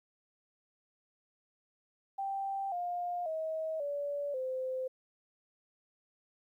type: tone with pitch steps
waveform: sine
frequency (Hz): 784 / 706.6 / 636.8 / 573.9 / 517.2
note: G5 / F5 / D#5 / D5 / C5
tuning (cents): 0 / +20 / +40 / -40 / -20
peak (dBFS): -33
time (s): 2.18-4.88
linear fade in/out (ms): 10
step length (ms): 540
effects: 12-bit